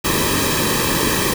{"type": "noise with comb filter", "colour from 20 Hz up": "pink", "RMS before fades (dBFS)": -18, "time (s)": [0.04, 1.34], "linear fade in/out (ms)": 10, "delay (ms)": 1.4, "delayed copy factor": -0.75, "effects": []}